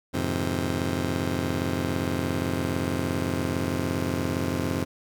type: chord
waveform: 15% pulse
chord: F minor seventh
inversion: none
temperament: just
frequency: 87.31 / 104.77 / 130.96 / 157.15 Hz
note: F2 / Ab2 / C3 / Eb3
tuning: 0 / +16 / +2 / +18 cents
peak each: -23 / -28 / -25 / -29 dBFS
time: 0.13-4.85 s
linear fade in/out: 20 ms
effects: none